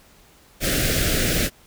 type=band-stop noise; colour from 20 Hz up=pink; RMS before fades=-21 dBFS; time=0.6-1.5 s; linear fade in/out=50 ms; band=670 to 1400 Hz; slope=48 dB/octave; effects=pink hiss -53 dBFS RMS until 1.66 s